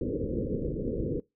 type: low-pass noise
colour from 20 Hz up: white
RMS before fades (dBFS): -31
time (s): 0.01-1.2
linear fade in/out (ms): 5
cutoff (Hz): 520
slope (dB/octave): 96
effects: noise-tail reverb RT60 0.2 s tail -22 dB re dry